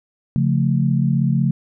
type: chord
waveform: sine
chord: Db augmented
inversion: none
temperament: equal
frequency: 138.59 / 174.61 / 220 Hz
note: Db3 / F3 / A3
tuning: 0 / 0 / 0 cents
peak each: -17 / -20 / -21 dBFS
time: 0.36-1.51 s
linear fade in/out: 0 ms
effects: none